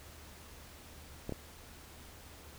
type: clicks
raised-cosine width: 2 ms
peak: -24 dBFS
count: 2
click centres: 1.294 / 1.323 s
effects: added 75 Hz sine -56 dBFS peak until 2.58 s + pink hiss -54 dBFS RMS until 2.58 s